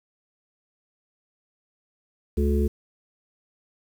harmonic tone, 71.9 Hz, D2, 36 cents flat, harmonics 1 / 3 / 5 / 6, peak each -21 / -26 / -28 / -29 dBFS, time 2.37-2.68 s, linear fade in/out 10 ms, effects 8-bit

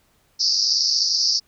pink band-pass noise, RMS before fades -20 dBFS, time 0.39-1.4 s, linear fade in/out 20 ms, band 4600 to 5600 Hz, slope 96 dB/octave, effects pink hiss -62 dBFS RMS until 1.47 s

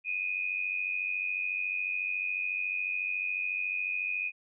sine tone pair together, 2460 / 2554 Hz, D#7 / D#7, -20 / +45 cents, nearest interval minor second, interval 65 cents, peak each -31 / -35 dBFS, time 0.04-4.32 s, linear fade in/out 50 ms, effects none

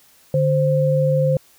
sine tone pair together, 147.82 / 523.3 Hz, D3 / C5, +12 / 0 cents, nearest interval octave + minor seventh, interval 2188 cents, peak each -17 dBFS, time 0.34-1.37 s, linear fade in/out 2 ms, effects white hiss -53 dBFS RMS until 1.58 s

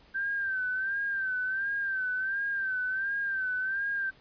sine tone with vibrato, 1562 Hz, G6, 7 cents flat, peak -28 dBFS, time 0.14-4.11 s, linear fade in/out 20 ms, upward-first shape sine, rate 1.4 Hz, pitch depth 70 cents each way, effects pink hiss -59 dBFS RMS until 4.2 s + resampled to 11025 Hz

